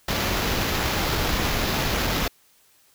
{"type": "noise with sample-and-hold", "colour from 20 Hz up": "pink", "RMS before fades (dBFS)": -24, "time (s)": [0.08, 2.28], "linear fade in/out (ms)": 5, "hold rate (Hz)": 8820, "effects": ["white hiss -59 dBFS RMS until 2.94 s"]}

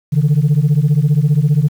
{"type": "beating tone pair", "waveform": "sine", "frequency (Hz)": [140.7, 155.7], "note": ["C#3", "D#3"], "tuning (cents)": [26, 2], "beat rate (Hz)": 15, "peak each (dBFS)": -11, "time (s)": [0.12, 1.69], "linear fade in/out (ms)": 20, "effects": ["tanh soft clip ceiling -6 dBFS", "7-bit"]}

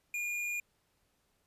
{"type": "tone with hard clipping", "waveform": "triangle", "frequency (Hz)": 2425, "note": "D#7", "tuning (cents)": -45, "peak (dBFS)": -35, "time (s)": [0.14, 0.6], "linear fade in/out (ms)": 2, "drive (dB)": 14, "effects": ["pink hiss -75 dBFS RMS until 1.46 s", "resampled to 32000 Hz"]}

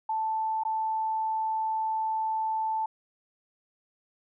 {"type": "tone with dropouts", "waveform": "sine", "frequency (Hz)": 880, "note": "A5", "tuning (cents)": 0, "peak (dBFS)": -26, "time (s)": [0.09, 2.86], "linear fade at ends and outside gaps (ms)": 5, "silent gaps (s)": [0.636, 0.65], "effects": []}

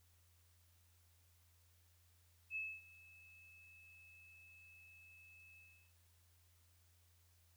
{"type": "tone with ADSR envelope", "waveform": "sine", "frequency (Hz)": 2600, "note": "E7", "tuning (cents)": -24, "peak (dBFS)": -39, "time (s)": [2.5, 5.93], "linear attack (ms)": 59, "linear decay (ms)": 250, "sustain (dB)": -21, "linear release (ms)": 350, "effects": ["added 86 Hz sine -70 dBFS peak until 7.56 s", "white hiss -75 dBFS RMS until 7.56 s"]}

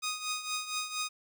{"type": "tone with tremolo", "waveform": "10% pulse", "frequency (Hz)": 1244.5, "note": "D#6", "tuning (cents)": 0, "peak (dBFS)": -22, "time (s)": [0.02, 1.09], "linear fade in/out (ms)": 20, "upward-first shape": "triangle", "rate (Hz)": 4.3, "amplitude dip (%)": 75, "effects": []}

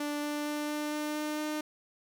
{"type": "tone with pitch steps", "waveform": "sawtooth", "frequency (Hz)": [293.7, 295.4, 297.1, 298.8, 300.6, 302.3, 304.1], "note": ["D4", "D4", "D4", "D4", "D4", "D#4", "D#4"], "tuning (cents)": [0, 10, 20, 30, 40, -50, -40], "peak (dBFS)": -28, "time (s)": [0, 1.61], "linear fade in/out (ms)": 5, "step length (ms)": 230, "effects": ["9-bit"]}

